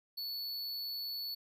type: tone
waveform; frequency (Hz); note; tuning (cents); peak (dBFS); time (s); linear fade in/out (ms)
square; 4435; C#8; 0; -38; 0.17-1.35; 10
effects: none